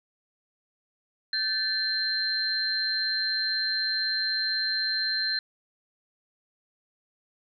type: tone cluster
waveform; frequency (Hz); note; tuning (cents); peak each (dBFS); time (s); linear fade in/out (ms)
sine; 1547 / 1749 / 4142; G6 / A6 / C8; -23 / -11 / -18; -35 / -32 / -26; 1.33-5.39; 2
effects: none